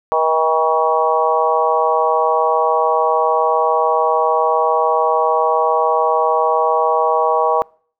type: harmonic tone with a mistuned harmonic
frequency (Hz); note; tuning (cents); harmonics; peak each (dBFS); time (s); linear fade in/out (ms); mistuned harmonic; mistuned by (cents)
160; D#3; +49; 3 / 4 / 5 / 6 / 7; -19 / -19 / -19 / -19 / -19; 0.12-7.62; 0; 4; -19
effects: noise-tail reverb RT60 0.5 s tail -26 dB re dry